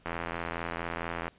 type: click train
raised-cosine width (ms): 0.5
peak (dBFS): -18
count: 104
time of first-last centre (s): 0.06-1.28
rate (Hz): 84.4
effects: pink hiss -62 dBFS RMS until 1.38 s + resampled to 8000 Hz